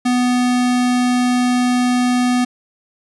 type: tone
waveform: square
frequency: 247.7 Hz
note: B3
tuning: 5 cents sharp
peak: -14 dBFS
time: 0.05-2.45 s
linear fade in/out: 10 ms
effects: resampled to 24000 Hz + 9-bit